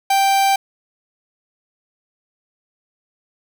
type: tone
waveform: 45% pulse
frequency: 784 Hz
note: G5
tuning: in tune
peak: -13 dBFS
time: 0.1-0.56 s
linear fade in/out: 5 ms
effects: none